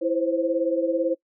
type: tone cluster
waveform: sine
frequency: 330.2 / 515 / 533 Hz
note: E4 / C5 / C5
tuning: +3 / -28 / +32 cents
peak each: -25 dBFS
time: 0.01-1.15 s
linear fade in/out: 20 ms
effects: noise-tail reverb RT60 0.1 s tail -22 dB re dry